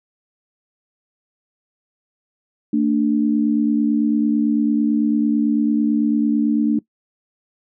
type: tone pair together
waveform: sine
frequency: 224.7 / 293.7 Hz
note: A3 / D4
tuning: +37 / 0 cents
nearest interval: perfect fourth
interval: 463 cents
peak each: -17 dBFS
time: 2.73-6.79 s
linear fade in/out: 5 ms
effects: noise-tail reverb RT60 0.1 s tail -21 dB re dry